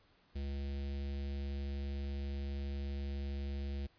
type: tone with notch filter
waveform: square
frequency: 69.7 Hz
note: C#2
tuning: 10 cents sharp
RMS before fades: -39 dBFS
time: 0.35-3.87 s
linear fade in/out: 10 ms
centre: 1100 Hz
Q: 0.54
effects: pink hiss -69 dBFS RMS until 3.98 s + resampled to 11025 Hz